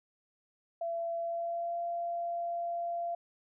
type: tone with pitch glide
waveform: sine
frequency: 674 to 687 Hz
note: E5 to F5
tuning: +38 to -29 cents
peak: -32 dBFS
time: 0.81-3.15 s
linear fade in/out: 5 ms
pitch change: +33 cents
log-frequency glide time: 1.16-1.79 s
effects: none